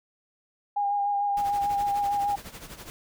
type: tone with vibrato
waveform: sine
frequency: 811 Hz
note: G#5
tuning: 41 cents flat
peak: -23 dBFS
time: 0.76-2.36 s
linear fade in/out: 10 ms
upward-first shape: sine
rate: 6.7 Hz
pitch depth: 20 cents each way
type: noise with tremolo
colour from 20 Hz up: pink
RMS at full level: -40 dBFS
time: 1.37-2.9 s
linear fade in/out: 0 ms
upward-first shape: sine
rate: 12 Hz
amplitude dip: 70%
effects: none